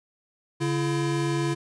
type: tone pair together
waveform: square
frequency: 141.8 / 337.5 Hz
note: C#3 / E4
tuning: +40 / +41 cents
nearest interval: octave + minor third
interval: 1501 cents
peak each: -27 dBFS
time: 0.6-1.55 s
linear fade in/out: 20 ms
effects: resampled to 22050 Hz